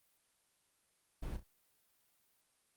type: noise with echo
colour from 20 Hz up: brown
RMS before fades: -40 dBFS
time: 1.22-1.37 s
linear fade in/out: 10 ms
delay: 33 ms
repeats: 2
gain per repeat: -10 dB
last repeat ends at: 1.436 s
effects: white hiss -75 dBFS RMS until 2.76 s + Opus 32 kbps